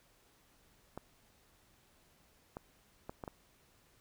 clicks, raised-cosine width 1 ms, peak -28 dBFS, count 5, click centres 0.976 / 2.569 / 3.095 / 3.238 / 3.278 s, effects pink hiss -68 dBFS RMS until 4 s

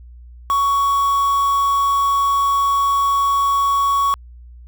triangle tone with quantisation, 1117 Hz, C#6, 13 cents sharp, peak -12 dBFS, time 0.5-4.14 s, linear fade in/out 0 ms, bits 5, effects added 60 Hz sine -37 dBFS peak until 4.67 s

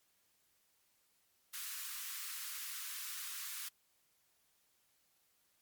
white high-pass noise, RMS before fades -44 dBFS, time 1.53-3.69 s, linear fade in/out 10 ms, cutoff 1100 Hz, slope 48 dB/octave, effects white hiss -75 dBFS RMS until 5.61 s + MP3 96 kbps

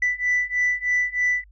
sine beating tone pair, 1980 / 1983.2 Hz, B6 / B6, +4 / +7 cents, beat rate 3.2 Hz, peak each -22 / -21 dBFS, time 0.02-1.44 s, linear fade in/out 5 ms, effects tanh soft clip ceiling -15 dBFS + added 50 Hz sine -48 dBFS peak until 1.51 s

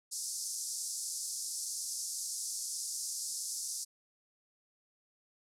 pink band-pass noise, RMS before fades -39 dBFS, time 0.11-3.85 s, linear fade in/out 20 ms, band 5000 to 11000 Hz, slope 48 dB/octave, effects none

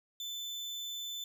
35% pulse tone, 3520 Hz, A7, in tune, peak -36 dBFS, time 0.2-1.24 s, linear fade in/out 2 ms, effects none

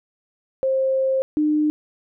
sine tone pair in turn, 530 / 302.6 Hz, C5 / D#4, +22 / -48 cents, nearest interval minor seventh, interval 970 cents, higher first, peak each -17 / -16 dBFS, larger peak second, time 0.63-1.22 / 1.37-1.7 s, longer first, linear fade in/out 0 ms, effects none

